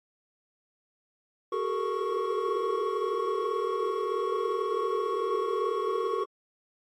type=tone cluster; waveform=triangle; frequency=379.9 / 424.5 / 462.6 / 1106 Hz; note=F#4 / G#4 / A#4 / C#6; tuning=+46 / +38 / -13 / -4 cents; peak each=-31 dBFS; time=1.52-6.24 s; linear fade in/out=5 ms; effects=AAC 32 kbps